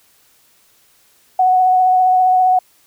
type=tone with vibrato; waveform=sine; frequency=740 Hz; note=F#5; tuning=in tune; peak=-9 dBFS; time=1.39-2.59 s; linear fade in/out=5 ms; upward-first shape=triangle; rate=15 Hz; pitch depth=19 cents each way; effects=white hiss -54 dBFS RMS until 2.86 s